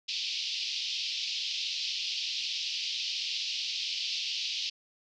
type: band-pass noise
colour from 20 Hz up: white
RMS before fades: -34 dBFS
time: 0.08-4.7 s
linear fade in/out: 10 ms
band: 2600 to 5200 Hz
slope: 48 dB/octave
effects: none